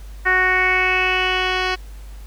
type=tone with low-pass filter sweep; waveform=10% pulse; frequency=370 Hz; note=F#4; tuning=in tune; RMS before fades=-18 dBFS; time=0.25-1.76 s; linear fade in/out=20 ms; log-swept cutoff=1800 to 3800 Hz; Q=5.2; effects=added 50 Hz sine -33 dBFS peak until 2.26 s + pink hiss -49 dBFS RMS until 2.26 s